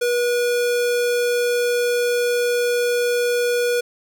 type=tone; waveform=square; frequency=483.8 Hz; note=B4; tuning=36 cents flat; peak=-18 dBFS; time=0.01-3.81 s; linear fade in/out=10 ms; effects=none